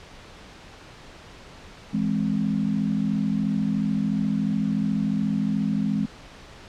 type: chord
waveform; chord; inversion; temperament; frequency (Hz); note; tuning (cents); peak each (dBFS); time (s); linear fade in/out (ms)
sine; E augmented; none; equal; 164.81 / 207.7 / 261.6; E3 / G#3 / B#3; 0 / 0 / 0; -28 / -23 / -28; 1.93-6.06; 10
effects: pink hiss -45 dBFS RMS until 6.68 s + low-pass 5000 Hz 12 dB/octave